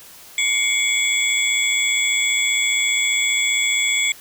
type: tone cluster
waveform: sine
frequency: 2147 / 2262 / 3393 / 7650 Hz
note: C7 / C#7 / G#7 / A#8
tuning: +44 / +34 / +36 / +44 cents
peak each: -21 dBFS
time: 0.38-4.12 s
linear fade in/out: 2 ms
effects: tanh soft clip ceiling -11 dBFS + white hiss -43 dBFS RMS until 4.2 s